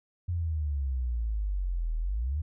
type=exponential two-way sweep; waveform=sine; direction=down then up; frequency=89.5 to 39 to 81.5 Hz; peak=-27 dBFS; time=0.28-2.42 s; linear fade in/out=10 ms; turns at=1.97 s; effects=none